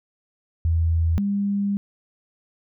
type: tone pair in turn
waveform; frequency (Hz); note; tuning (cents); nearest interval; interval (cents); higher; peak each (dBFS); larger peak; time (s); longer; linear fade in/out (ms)
sine; 82.41 / 200.9; E2 / G3; 0 / +43; octave + minor third; 1543; second; -17 / -20; first; 0.65-1.18 / 1.18-1.77; second; 0
effects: none